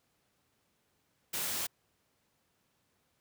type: noise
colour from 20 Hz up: white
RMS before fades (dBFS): -35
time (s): 1.33-1.67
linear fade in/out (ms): 10
effects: pink hiss -75 dBFS RMS until 3.2 s + high-pass 80 Hz 12 dB/octave